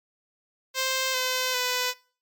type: tone with pitch steps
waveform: 5% pulse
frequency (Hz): 524 / 511.4 / 499.2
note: C5 / C5 / B4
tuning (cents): +2 / -40 / +19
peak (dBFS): -13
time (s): 0.74-1.94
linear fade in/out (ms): 50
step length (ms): 400
effects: noise-tail reverb RT60 0.4 s tail -22 dB re dry + MP3 96 kbps